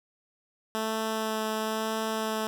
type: tone with vibrato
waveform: 10% pulse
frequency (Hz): 219.4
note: A3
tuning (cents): -5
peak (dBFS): -20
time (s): 0.75-2.47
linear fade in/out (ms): 0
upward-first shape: sine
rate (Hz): 1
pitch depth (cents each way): 11
effects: none